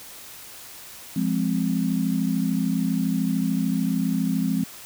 sine chord, F minor, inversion none, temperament equal, 174.61 / 207.7 / 261.6 Hz, F3 / Ab3 / C4, 0 / 0 / 0 cents, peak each -25 dBFS, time 1.16-4.64 s, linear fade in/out 5 ms, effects white hiss -42 dBFS RMS until 4.85 s

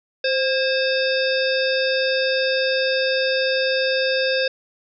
harmonic tone with a mistuned harmonic, 523.3 Hz, C5, in tune, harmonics 1 / 3 / 5 / 7 / 9 / 10, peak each -20 / -25 / -27 / -28 / -30 / -30 dBFS, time 0.24-4.48 s, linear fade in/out 5 ms, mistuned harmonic 3, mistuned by +53 cents, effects none

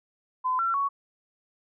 sine tone with pitch steps, 1019 / 1355 / 1116 Hz, C6 / E6 / C#6, -46 / +47 / +11 cents, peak -23 dBFS, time 0.44-0.89 s, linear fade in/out 20 ms, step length 150 ms, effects none

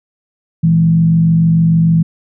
sine tone with frequency modulation, 164.81 Hz, E3, in tune, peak -7 dBFS, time 0.63-2.03 s, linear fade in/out 10 ms, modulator 46.7 Hz, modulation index 0.44, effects none

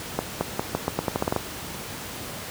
accelerating click train, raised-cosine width 1 ms, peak -8 dBFS, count 12, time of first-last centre 0.19-1.363 s, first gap 220 ms, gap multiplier 0.84, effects pink hiss -35 dBFS RMS until 2.5 s + high-pass 80 Hz 12 dB/octave

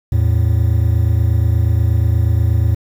triangle tone pair together, 81.65 / 110 Hz, E2 / A2, -16 / 0 cents, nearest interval perfect fourth, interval 516 cents, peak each -12 / -12 dBFS, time 0.12-2.75 s, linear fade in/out 5 ms, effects 7-bit

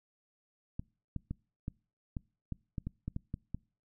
clicks, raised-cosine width 5 ms, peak -24 dBFS, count 12, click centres 0.795 / 1.163 / 1.31 / 1.681 / 2.168 / 2.523 / 2.782 / 2.87 / 3.08 / 3.164 / 3.341 / 3.546 s, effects noise-tail reverb RT60 0.4 s tail -26 dB re dry

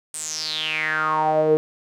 sawtooth tone with band-pass filter sweep, 155.8 Hz, D#3, 3 cents sharp, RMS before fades -22 dBFS, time 0.14-1.57 s, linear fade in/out 0 ms, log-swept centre 9000 to 420 Hz, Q 7.6, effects none

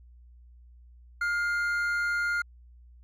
triangle tone pair together, 1413.8 / 2088 Hz, F6 / C7, +21 / -4 cents, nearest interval perfect fifth, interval 675 cents, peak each -24 / -35 dBFS, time 1.21-2.42 s, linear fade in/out 5 ms, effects added 60 Hz sine -50 dBFS peak until 3.03 s

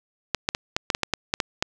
clicks, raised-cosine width 0.2 ms, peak -4 dBFS, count 11, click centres 0.347 / 0.489 / 0.549 / 0.765 / 0.902 / 0.949 / 1.033 / 1.137 / 1.339 / 1.402 / 1.625 s, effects none

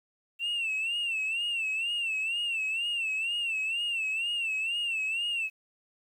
sine tone with vibrato, 2707 Hz, E7, 45 cents sharp, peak -26 dBFS, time 0.39-5.5 s, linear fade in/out 50 ms, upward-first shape sine, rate 2.1 Hz, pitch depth 100 cents each way, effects tanh soft clip ceiling -26 dBFS + 10-bit

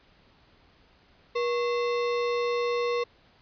sine tone with sample-and-hold, 480 Hz, B4, 49 cents flat, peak -24 dBFS, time 1.35-3.04 s, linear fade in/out 10 ms, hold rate 1575 Hz, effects pink hiss -60 dBFS RMS until 3.41 s + resampled to 11025 Hz

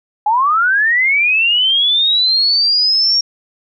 sine linear sweep, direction up, 814 to 5588 Hz, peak -10 dBFS, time 0.26-3.21 s, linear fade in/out 5 ms, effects none

